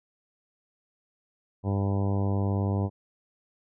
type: harmonic tone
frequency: 99.1 Hz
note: G2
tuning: 19 cents sharp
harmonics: 1 / 2 / 3 / 4 / 5 / 6 / 7 / 8 / 9 / 10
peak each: -25 / -31 / -35 / -37 / -39 / -41 / -42 / -43 / -44 / -45 dBFS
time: 1.63-2.9 s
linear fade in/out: 50 ms
effects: none